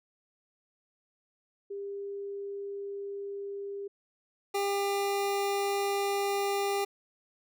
sine / 25% pulse tone pair in turn, 399.9 / 399.9 Hz, G4 / G4, +35 / +35 cents, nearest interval unison, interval 0 cents, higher neither, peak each -35 / -24 dBFS, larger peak second, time 1.7-3.88 / 4.54-6.85 s, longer second, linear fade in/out 10 ms, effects none

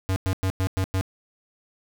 square tone bursts, 94.5 Hz, F#2, 37 cents sharp, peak -22 dBFS, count 6, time 0.09-1.011 s, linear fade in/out 0 ms, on 71 ms, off 99 ms, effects none

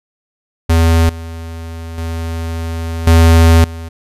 square tone with level steps, 82.41 Hz, E2, in tune, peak -8 / -25 / -19 / -5 / -25 dBFS, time 0.69-3.89 s, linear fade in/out 10 ms, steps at 1.09 / 1.98 / 3.07 / 3.64 s, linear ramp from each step 2 ms, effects resampled to 32000 Hz

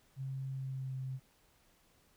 sine tone with pitch glide, 133.9 to 131.37 Hz, C3 to C3, +40 to +7 cents, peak -37 dBFS, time 0.16-1.2 s, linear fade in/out 50 ms, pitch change -33 cents, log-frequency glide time 0.51-0.96 s, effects pink hiss -69 dBFS RMS until 2.16 s

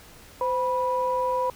sine tone pair together, 514.1 / 980 Hz, C5 / B5, -31 / -14 cents, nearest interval major seventh, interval 1117 cents, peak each -25 / -24 dBFS, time 0.41-1.5 s, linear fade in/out 2 ms, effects tanh soft clip ceiling -14 dBFS + pink hiss -49 dBFS RMS until 1.55 s

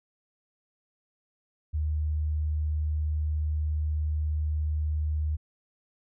sine tone, 76.4 Hz, D#2, 31 cents flat, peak -25 dBFS, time 1.73-5.37 s, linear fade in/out 20 ms, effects none

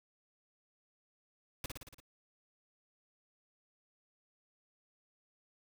pink noise with echo, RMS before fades -40 dBFS, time 1.64-1.66 s, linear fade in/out 2 ms, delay 57 ms, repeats 6, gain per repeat -3 dB, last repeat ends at 2.002 s, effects none

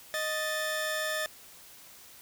sawtooth tone pair together, 622.3 / 1760 Hz, D#5 / A6, 0 / 0 cents, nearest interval octave + tritone, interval 1800 cents, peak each -29 / -29 dBFS, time 0.14-1.26 s, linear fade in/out 0 ms, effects white hiss -52 dBFS RMS until 2.21 s

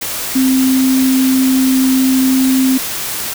sine tone in noise, 261.6 Hz, C4, in tune, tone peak -9 dBFS, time 0.35-2.78 s, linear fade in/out 10 ms, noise white, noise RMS -21 dBFS, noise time 0.01-3.34 s, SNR +9 dB, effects none

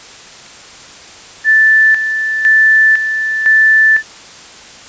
sine tone with tremolo, 1760 Hz, A6, in tune, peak -5 dBFS, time 1.44-4.03 s, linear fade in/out 50 ms, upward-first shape square, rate 0.99 Hz, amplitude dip 60%, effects white hiss -35 dBFS RMS until 4.88 s + resampled to 16000 Hz

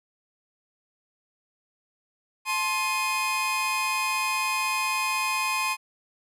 40% pulse tone cluster, 870 / 1054 / 2496 Hz, A5 / C6 / D#7, -20 / +12 / +5 cents, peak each -32 / -27 / -27 dBFS, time 2.45-5.77 s, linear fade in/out 50 ms, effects resampled to 32000 Hz

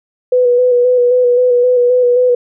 sine tone with vibrato, 493.9 Hz, B4, in tune, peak -7 dBFS, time 0.32-2.35 s, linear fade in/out 5 ms, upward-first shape square, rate 3.8 Hz, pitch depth 23 cents each way, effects none

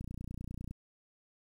click train, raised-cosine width 5 ms, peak -29 dBFS, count 22, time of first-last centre 0.01-0.71 s, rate 30 Hz, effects 10-bit

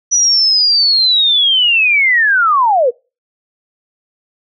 sine linear sweep, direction down, 5920 to 445.6 Hz, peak -8 dBFS, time 0.11-2.91 s, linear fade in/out 20 ms, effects noise-tail reverb RT60 0.3 s tail -26 dB re dry

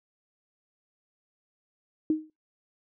sine tone with exponential decay, 311.8 Hz, D#4, 4 cents sharp, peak -18 dBFS, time 2.1-2.3 s, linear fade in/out 2 ms, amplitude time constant 43 ms, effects noise-tail reverb RT60 0.2 s tail -26 dB re dry

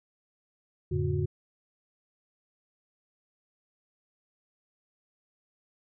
sine tone cluster, 88.3 / 109.5 / 144.8 / 364.2 Hz, F2 / A2 / D3 / F#4, +20 / -8 / -24 / -27 cents, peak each -31 / -32 / -30 / -33 dBFS, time 0.91-1.26 s, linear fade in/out 10 ms, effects none

